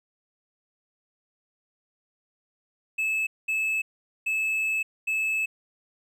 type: tone bursts at uneven times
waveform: triangle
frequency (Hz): 2605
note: E7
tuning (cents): -21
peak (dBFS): -22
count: 4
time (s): 2.98-3.27 / 3.48-3.82 / 4.26-4.83 / 5.07-5.46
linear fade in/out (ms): 10
effects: none